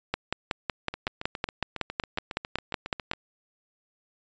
two click trains, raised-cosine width 0.3 ms, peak -18 / -10 dBFS, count 17 / 17, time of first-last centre 0.94-3.135 / 0.14-3.114 s, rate 7.29 / 5.38 Hz, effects resampled to 16000 Hz

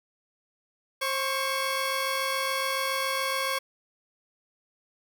15% pulse tone pair together, 532 / 1111.1 Hz, C5 / C#6, +29 / +4 cents, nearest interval octave + minor second, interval 1275 cents, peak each -23 dBFS, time 1.01-3.59 s, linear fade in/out 10 ms, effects none

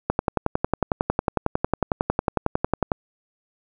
click train, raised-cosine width 1 ms, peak -5 dBFS, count 32, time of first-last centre 0.1-2.918 s, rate 11 Hz, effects none

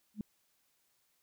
sine tone with exponential growth, 211.1 Hz, G#3, 29 cents sharp, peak -30 dBFS, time 0.14-0.21 s, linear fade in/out 2 ms, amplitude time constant 15 ms, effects white hiss -75 dBFS RMS until 1.22 s

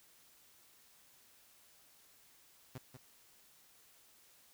sawtooth tone with echo, 128.3 Hz, C3, 34 cents flat, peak -39 dBFS, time 2.75-2.78 s, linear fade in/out 5 ms, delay 190 ms, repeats 1, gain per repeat -7 dB, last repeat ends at 2.97 s, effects white hiss -65 dBFS RMS until 4.53 s

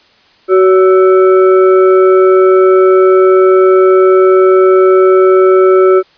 sine tone with frequency modulation, 375.5 Hz, F#4, 26 cents sharp, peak -3 dBFS, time 0.48-6.03 s, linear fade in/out 50 ms, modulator 941 Hz, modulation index 0.61, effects white hiss -47 dBFS RMS until 6.17 s + resampled to 11025 Hz

